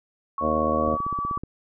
sine tone with pitch glide, 1108.7 to 1149.1 Hz, C#6 to D6, 0 to -38 cents, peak -25 dBFS, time 0.38-1.38 s, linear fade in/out 2 ms, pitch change +62 cents, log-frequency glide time 0.64-1.1 s
harmonic tone, 77.78 Hz, D#2, in tune, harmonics 1 / 2 / 3 / 4 / 5 / 6 / 7 / 8 / 9, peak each -33 / -38 / -28 / -31 / -38 / -31 / -26 / -30 / -32 dBFS, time 0.4-0.98 s, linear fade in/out 50 ms
click train, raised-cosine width 3 ms, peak -21 dBFS, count 10, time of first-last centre 0.88-1.436 s, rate 16.2 Hz
effects none

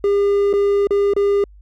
triangle tone with dropouts, 403 Hz, G4, 48 cents sharp, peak -11 dBFS, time 0.04-1.44 s, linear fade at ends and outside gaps 2 ms, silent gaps 0.53-0.536 / 0.871-0.907 / 1.136-1.164 s, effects added 50 Hz sine -41 dBFS peak until 1.61 s

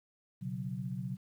sine chord, B suspended second, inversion none, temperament just, 123.47 / 138.9 / 185.21 Hz, B2 / C#3 / F#3, 0 / +4 / +2 cents, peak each -40 / -40 / -39 dBFS, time 0.41-1.17 s, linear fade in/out 20 ms, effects 11-bit

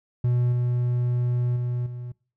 triangle tone with level steps, 122.4 Hz, B2, 15 cents flat, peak -17 / -19 / -22 / -30 dBFS, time 0.24-2.12 s, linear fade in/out 5 ms, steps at 0.52 / 1.56 / 1.86 s, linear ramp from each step 5 ms, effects noise-tail reverb RT60 0.4 s tail -25 dB re dry

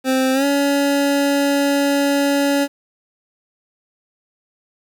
25% pulse tone with pitch glide, 261.6 to 282 Hz, C4 to C#4, 0 to +30 cents, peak -11 dBFS, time 0.04-2.68 s, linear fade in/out 50 ms, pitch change +130 cents, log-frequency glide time 0.33-0.45 s, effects 8-bit

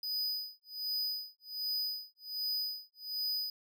square tone with tremolo, 4978 Hz, D#8, in tune, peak -32 dBFS, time 0.03-3.5 s, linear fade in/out 2 ms, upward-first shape sine, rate 1.3 Hz, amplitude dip 100%, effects none

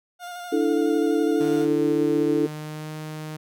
30% pulse tone with vibrato, 708 Hz, F5, 23 cents sharp, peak -31 dBFS, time 0.19-1.67 s, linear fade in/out 50 ms, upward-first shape square, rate 12 Hz, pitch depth 19 cents each way
sine chord, D suspended second, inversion none, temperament equal, 293.7 / 329.6 / 440 Hz, D4 / E4 / A4, 0 / 0 / 0 cents, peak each -23 dBFS, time 0.52-2.47 s, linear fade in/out 10 ms
sawtooth tone with pitch glide, 150 to 154.75 Hz, D3 to D#3, +37 to -9 cents, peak -28 dBFS, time 1.4-3.37 s, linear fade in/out 10 ms, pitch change +54 cents, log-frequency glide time 2.17-2.94 s
effects none

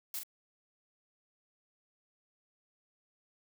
blue noise with echo, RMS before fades -38 dBFS, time 0.14-0.19 s, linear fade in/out 2 ms, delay 44 ms, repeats 1, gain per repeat -6 dB, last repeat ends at 0.234 s, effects none

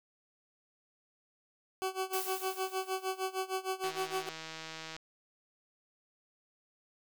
20% pulse tone with tremolo, 378 Hz, F#4, 37 cents sharp, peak -26 dBFS, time 1.82-4.29 s, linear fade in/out 0 ms, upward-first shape sine, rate 6.5 Hz, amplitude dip 90%
blue noise with exponential decay, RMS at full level -37 dBFS, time 2.13-3.7 s, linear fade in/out 5 ms, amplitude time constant 340 ms
click train, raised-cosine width 0.2 ms, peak -26 dBFS, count 181, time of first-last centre 3.84-4.965 s, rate 160 Hz
effects none

